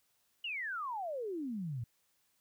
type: exponential sweep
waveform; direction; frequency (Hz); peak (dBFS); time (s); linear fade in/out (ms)
sine; down; 2960 to 110; -36; 0.44-1.84; 5
effects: white hiss -75 dBFS RMS until 2.4 s